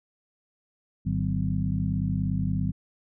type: harmonic tone with a mistuned harmonic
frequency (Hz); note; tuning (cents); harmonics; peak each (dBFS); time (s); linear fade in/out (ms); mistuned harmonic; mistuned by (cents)
50.5; G#1; -48; 1 / 2 / 3 / 4 / 5; -34 / -29 / -29 / -29 / -34; 1.05-2.72; 20; 4; -120
effects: none